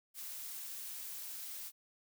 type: noise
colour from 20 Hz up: blue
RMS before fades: -45 dBFS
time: 0.14-1.72 s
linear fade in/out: 50 ms
effects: none